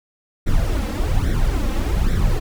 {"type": "noise with flanger", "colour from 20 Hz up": "brown", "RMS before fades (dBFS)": -18, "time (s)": [0.46, 2.4], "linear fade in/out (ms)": 20, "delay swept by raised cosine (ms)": [0.52, 3.82], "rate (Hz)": 1.2, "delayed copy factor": 0.7, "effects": []}